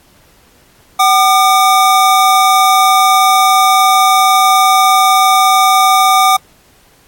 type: tone pair together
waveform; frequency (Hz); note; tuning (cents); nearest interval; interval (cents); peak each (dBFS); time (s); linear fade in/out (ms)
square; 759.7 / 1206; F#5 / D6; +46 / +46; minor sixth; 800; -10; 0.99-6.37; 10
effects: pink hiss -48 dBFS RMS until 7.07 s + AAC 64 kbps